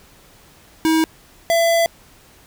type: tone pair in turn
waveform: square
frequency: 320 / 670.8 Hz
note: D#4 / E5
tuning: +49 / +30 cents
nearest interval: octave + minor second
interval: 1281 cents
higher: second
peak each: -14 dBFS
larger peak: neither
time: 0.85-1.04 / 1.5-1.86 s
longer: second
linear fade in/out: 0 ms
effects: pink hiss -49 dBFS RMS until 2.46 s